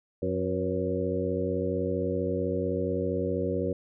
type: harmonic tone with a mistuned harmonic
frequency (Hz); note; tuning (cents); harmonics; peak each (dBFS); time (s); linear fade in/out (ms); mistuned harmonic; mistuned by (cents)
92.1; F#2; -7; 1 / 2 / 3 / 4 / 5 / 6; -34 / -34 / -34 / -33 / -31 / -34; 0.22-3.73; 5; 5; +61
effects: none